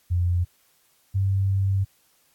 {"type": "tone pair in turn", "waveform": "sine", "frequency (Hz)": [88.2, 97.23], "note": ["F2", "G2"], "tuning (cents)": [18, -14], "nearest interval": "major second", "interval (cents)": 168, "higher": "second", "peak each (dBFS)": -19, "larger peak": "neither", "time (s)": [[0.1, 0.45], [1.14, 1.85]], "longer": "second", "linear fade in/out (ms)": 20, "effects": ["white hiss -63 dBFS RMS until 2.34 s", "AAC 64 kbps"]}